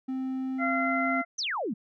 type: tone with pitch glide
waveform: triangle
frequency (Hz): 261.6 to 263.3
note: C4 to C4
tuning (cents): 0 to +11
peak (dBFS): -27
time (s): 0.08-1.22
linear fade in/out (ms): 10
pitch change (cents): +11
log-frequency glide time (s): 0.38-0.89
type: harmonic tone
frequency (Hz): 686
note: F5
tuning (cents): -31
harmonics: 1 / 2 / 3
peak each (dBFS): -30 / -30 / -30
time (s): 0.58-1.25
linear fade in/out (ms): 50
type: exponential sweep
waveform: sine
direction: down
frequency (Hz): 6500 to 185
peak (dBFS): -28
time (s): 1.38-1.74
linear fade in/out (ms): 10
effects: none